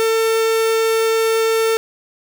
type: tone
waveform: 45% pulse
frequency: 448.5 Hz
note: A4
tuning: 33 cents sharp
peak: -14 dBFS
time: 0-1.77 s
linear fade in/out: 0 ms
effects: none